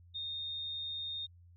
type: tone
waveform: sine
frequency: 3675 Hz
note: A#7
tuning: 25 cents flat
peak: -37 dBFS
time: 0.14-1.27 s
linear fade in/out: 20 ms
effects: added 87 Hz sine -56 dBFS peak until 1.56 s